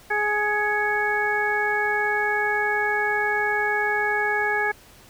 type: harmonic tone with a mistuned harmonic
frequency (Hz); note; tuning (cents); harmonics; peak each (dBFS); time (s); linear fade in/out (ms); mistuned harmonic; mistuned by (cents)
418.3; G#4; +12; 1 / 2 / 3 / 4 / 5; -28 / -26 / -35 / -23 / -30; 0.1-4.72; 10; 5; +96
effects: pink hiss -50 dBFS RMS until 5.09 s